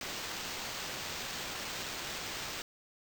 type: noise with sample-and-hold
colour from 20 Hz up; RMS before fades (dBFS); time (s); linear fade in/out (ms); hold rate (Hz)
white; -40; 0.01-2.62; 2; 11025
effects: none